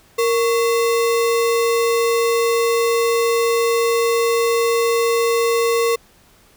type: tone with sample-and-hold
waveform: sine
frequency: 464.4 Hz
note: A#4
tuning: 7 cents flat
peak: -14 dBFS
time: 0.18-5.96 s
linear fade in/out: 10 ms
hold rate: 1575 Hz
effects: pink hiss -52 dBFS RMS until 6.56 s